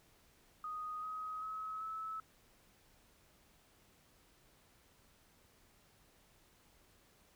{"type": "tone with pitch steps", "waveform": "sine", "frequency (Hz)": [1244.5, 1263.3, 1282.4, 1301.9], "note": ["D#6", "D#6", "E6", "E6"], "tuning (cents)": [0, 26, -48, -22], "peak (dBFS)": -40, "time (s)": [0.64, 2.2], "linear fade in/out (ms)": 2, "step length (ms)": 390, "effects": ["pink hiss -68 dBFS RMS until 7.35 s"]}